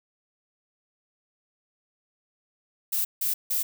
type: noise bursts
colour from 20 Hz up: violet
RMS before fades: -26 dBFS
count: 3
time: 2.92-3.63 s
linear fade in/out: 10 ms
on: 130 ms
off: 160 ms
effects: none